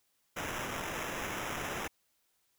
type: noise with sample-and-hold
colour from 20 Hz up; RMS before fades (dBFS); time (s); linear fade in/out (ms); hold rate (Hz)
violet; -38; 0.36-1.88; 10; 4410
effects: white hiss -75 dBFS RMS until 2.58 s